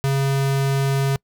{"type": "tone", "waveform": "square", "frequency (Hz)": 137, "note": "C#3", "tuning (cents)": -20, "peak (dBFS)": -18, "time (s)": [0.04, 1.16], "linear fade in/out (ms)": 0, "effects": ["noise-tail reverb RT60 0.1 s tail -26 dB re dry"]}